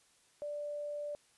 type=tone; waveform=sine; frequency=587 Hz; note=D5; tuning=1 cent flat; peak=-37 dBFS; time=0.42-1.15 s; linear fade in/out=0 ms; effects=white hiss -68 dBFS RMS until 1.37 s + resampled to 24000 Hz